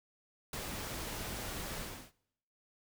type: noise with ADSR envelope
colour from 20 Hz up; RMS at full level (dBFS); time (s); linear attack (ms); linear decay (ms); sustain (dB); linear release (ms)
pink; -39; 0.53-2.12; 3; 60; -2; 340
effects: noise-tail reverb RT60 0.8 s tail -23 dB re dry